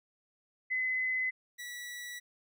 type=tone pair in turn; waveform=sine / sawtooth; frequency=2029 / 1946.6 Hz; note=B6 / B6; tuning=+46 / -26 cents; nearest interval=minor second; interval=72 cents; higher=first; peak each=-29 / -37 dBFS; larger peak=first; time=0.7-1.31 / 1.58-2.2 s; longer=second; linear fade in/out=20 ms; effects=none